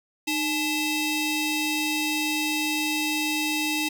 sawtooth ring-modulated tone, 1163 Hz, D6, 17 cents flat, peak -17 dBFS, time 0.27-3.89 s, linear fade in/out 10 ms, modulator 1470 Hz, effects none

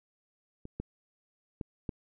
clicks, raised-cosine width 3 ms, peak -30 / -22 / -23 / -21 dBFS, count 4, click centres 0.654 / 0.8 / 1.612 / 1.892 s, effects none

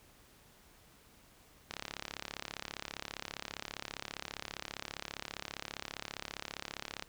click train, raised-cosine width 0.2 ms, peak -21 dBFS, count 187, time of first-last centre 1.71-7.024 s, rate 35 Hz, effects pink hiss -62 dBFS RMS until 7.08 s

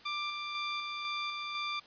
15% pulse tone with tremolo, 1182 Hz, D6, 11 cents sharp, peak -27 dBFS, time 0.05-1.8 s, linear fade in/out 10 ms, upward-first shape square, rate 2 Hz, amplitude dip 30%, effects white hiss -56 dBFS RMS until 1.86 s + resampled to 11025 Hz

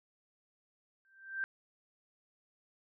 sine tone with exponential growth, 1568 Hz, G6, in tune, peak -30 dBFS, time 1.05-1.44 s, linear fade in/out 0 ms, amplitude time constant 84 ms, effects none

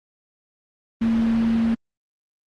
sine tone in noise, 227.6 Hz, A#3, 41 cents flat, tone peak -17 dBFS, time 1.01-1.75 s, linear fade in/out 10 ms, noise pink, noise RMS -32 dBFS, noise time 1.01-1.75 s, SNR +12 dB, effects low-pass 3000 Hz 12 dB/octave + Opus 32 kbps

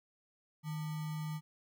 sine tone with sample-and-hold, 155 Hz, D#3, 6 cents flat, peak -36 dBFS, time 0.63-1.41 s, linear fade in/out 50 ms, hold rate 1050 Hz, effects none

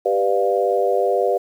sine chord, G dominant seventh, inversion none, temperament equal with one note detuned, 392 / 493.9 / 592.4 / 698.5 Hz, G4 / B4 / D5 / F5, 0 / 0 / +15 / 0 cents, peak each -21 / -20 / -22 / -22 dBFS, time 0.05-1.38 s, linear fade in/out 10 ms, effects 8-bit

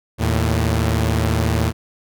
sawtooth tone pair together, 79.05 / 111.8 Hz, D#2 / A2, +28 / +28 cents, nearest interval tritone, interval 600 cents, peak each -15 dBFS, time 0.18-1.73 s, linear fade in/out 50 ms, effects none

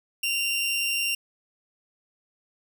sawtooth tone with amplitude modulation, 2771 Hz, F7, 14 cents flat, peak -19 dBFS, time 0.23-1.15 s, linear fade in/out 5 ms, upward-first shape sine, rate 205 Hz, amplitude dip 40%, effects none

